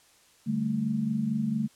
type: chord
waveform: sine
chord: D suspended fourth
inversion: none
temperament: just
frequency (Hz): 146.83 / 195.78 / 220.2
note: D3 / G3 / A3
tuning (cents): 0 / -2 / +2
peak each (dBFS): -33 / -32 / -27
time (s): 0.46-1.68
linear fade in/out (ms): 20
effects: white hiss -60 dBFS RMS until 1.75 s + low-pass 10000 Hz 12 dB/octave